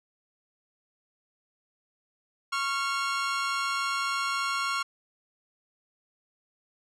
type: tone pair together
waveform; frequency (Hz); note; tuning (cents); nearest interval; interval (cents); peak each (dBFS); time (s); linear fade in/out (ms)
sawtooth; 1098.5 / 1384; C#6 / F6; -16 / -16; major third; 400; -26; 2.52-4.83; 10
effects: low-pass 7000 Hz 12 dB/octave